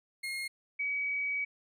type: tone pair in turn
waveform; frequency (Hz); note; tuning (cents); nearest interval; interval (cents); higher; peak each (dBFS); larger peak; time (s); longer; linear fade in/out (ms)
35% pulse / sine; 2144 / 2271; C7 / C#7; +42 / +41; minor second; 99; second; -33 / -30; second; 0.23-0.48 / 0.79-1.45; second; 10
effects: resampled to 32000 Hz